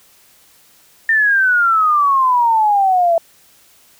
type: exponential sweep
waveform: sine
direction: down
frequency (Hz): 1817 to 659.3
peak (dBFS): -10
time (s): 1.09-3.18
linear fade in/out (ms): 2
effects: white hiss -50 dBFS RMS until 3.99 s

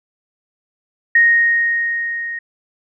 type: tone with level ramp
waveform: sine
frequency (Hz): 1864.7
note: A#6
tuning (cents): 0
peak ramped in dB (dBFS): -7 to -23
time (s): 1.15-2.39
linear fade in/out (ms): 5
effects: none

